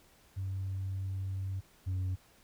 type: tone pair in turn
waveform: sine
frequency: 95.8 / 92.97 Hz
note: G2 / F#2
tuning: -39 / +9 cents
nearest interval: minor second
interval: 52 cents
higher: first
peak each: -32 / -28 dBFS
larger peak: second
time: 0.36-1.61 / 1.86-2.16 s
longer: first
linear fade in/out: 20 ms
effects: tanh soft clip ceiling -30 dBFS + pink hiss -63 dBFS RMS until 2.43 s

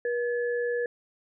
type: tone pair together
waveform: sine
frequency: 481.2 / 1714.8 Hz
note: B4 / A6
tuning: -45 / -45 cents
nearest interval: octave + minor seventh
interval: 2200 cents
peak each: -26 / -34 dBFS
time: 0.05-0.86 s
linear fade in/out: 2 ms
effects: none

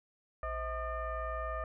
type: tone with frequency modulation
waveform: sine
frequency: 639 Hz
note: D#5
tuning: 46 cents sharp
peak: -34 dBFS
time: 0.43-1.64 s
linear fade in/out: 2 ms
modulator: 580 Hz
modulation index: 1.5
effects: none

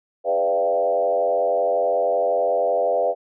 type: tone with frequency modulation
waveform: sine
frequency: 590 Hz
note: D5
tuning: 8 cents sharp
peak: -17 dBFS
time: 0.24-3.15 s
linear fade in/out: 50 ms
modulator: 89.1 Hz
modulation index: 1.5
effects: none

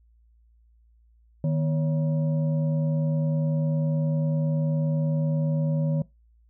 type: tone with frequency modulation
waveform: sine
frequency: 155.56 Hz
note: D#3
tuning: in tune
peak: -21 dBFS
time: 1.44-6.02 s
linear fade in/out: 2 ms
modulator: 401 Hz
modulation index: 0.51
effects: noise-tail reverb RT60 0.2 s tail -20 dB re dry + added 57 Hz sine -56 dBFS peak until 6.49 s

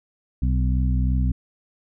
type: harmonic tone with a mistuned harmonic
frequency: 63 Hz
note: B1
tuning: 35 cents sharp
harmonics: 1 / 2 / 3 / 4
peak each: -19 / -25 / -29 / -31 dBFS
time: 0.42-1.32 s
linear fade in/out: 5 ms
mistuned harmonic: 4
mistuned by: +19 cents
effects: none

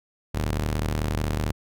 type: ring-modulated tone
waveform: sawtooth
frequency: 76 Hz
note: D#2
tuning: 40 cents flat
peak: -17 dBFS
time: 0.34-1.52 s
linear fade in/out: 10 ms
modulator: 22.5 Hz
effects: none

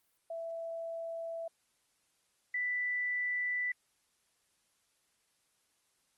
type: tone pair in turn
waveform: sine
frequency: 663 / 1979.9 Hz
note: E5 / B6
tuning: +10 / +4 cents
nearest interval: octave + perfect fifth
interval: 1894 cents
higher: second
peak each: -37 / -31 dBFS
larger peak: second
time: 0.3-1.48 / 2.54-3.72 s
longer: neither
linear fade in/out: 5 ms
effects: white hiss -75 dBFS RMS until 6.17 s + Opus 32 kbps

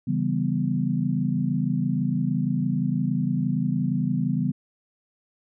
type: chord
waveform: sine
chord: C# half-diminished seventh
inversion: none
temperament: equal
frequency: 138.59 / 164.81 / 196 / 246.9 Hz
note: C#3 / E3 / G3 / B3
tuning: 0 / 0 / 0 / 0 cents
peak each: -27 dBFS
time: 0.07-4.52 s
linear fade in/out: 10 ms
effects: none

